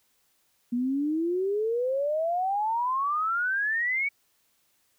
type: exponential sweep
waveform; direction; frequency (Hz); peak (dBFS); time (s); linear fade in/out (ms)
sine; up; 236.2 to 2269; -24; 0.72-4.09; 10
effects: white hiss -69 dBFS RMS until 4.98 s